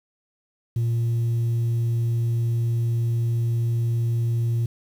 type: tone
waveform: sine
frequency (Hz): 116.54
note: A#2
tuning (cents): 0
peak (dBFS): -17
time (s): 0.76-4.66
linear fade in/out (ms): 5
effects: tanh soft clip ceiling -19 dBFS + 8-bit